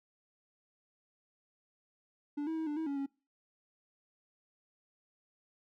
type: tone with pitch steps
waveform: triangle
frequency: 291.2 / 322 / 319.8 / 295.4 / 320.6 / 281 / 276.2 Hz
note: D4 / E4 / D#4 / D4 / E4 / C#4 / C#4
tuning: -15 / -41 / +48 / +10 / -48 / +24 / -6 cents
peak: -31 dBFS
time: 2.37-3.063 s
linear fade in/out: 10 ms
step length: 99 ms
effects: noise-tail reverb RT60 0.3 s tail -22 dB re dry